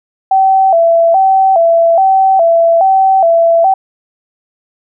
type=tone with vibrato; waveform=sine; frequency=717 Hz; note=F5; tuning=45 cents sharp; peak=-5 dBFS; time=0.31-3.74 s; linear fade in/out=5 ms; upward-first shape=square; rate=1.2 Hz; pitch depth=120 cents each way; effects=none